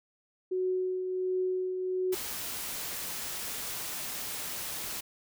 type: tone with tremolo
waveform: sine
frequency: 370 Hz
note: F#4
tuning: in tune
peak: -26 dBFS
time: 0.51-2.15 s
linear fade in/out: 10 ms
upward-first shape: triangle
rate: 1.4 Hz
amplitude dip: 45%
type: noise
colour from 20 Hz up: white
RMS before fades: -37 dBFS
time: 2.12-5.01 s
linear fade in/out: 10 ms
effects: none